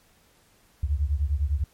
sine beating tone pair, 68.9 / 78.8 Hz, C#2 / D#2, -10 / +23 cents, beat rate 9.9 Hz, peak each -24 / -26 dBFS, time 0.83-1.64 s, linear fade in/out 5 ms, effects pink hiss -61 dBFS RMS until 1.73 s + MP3 64 kbps

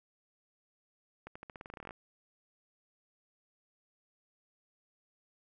accelerating click train, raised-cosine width 0.5 ms, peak -30 dBFS, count 16, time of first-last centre 1.27-1.908 s, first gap 85 ms, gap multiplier 0.89, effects none

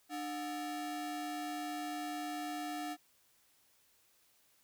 45% pulse ring-modulated tone, 511 Hz, C5, 41 cents flat, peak -35 dBFS, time 0.09-2.97 s, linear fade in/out 50 ms, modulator 211 Hz, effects white hiss -70 dBFS RMS until 4.63 s

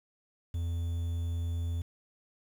triangle tone with quantisation, 84.7 Hz, E2, 48 cents sharp, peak -28 dBFS, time 0.54-1.82 s, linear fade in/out 5 ms, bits 9, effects none

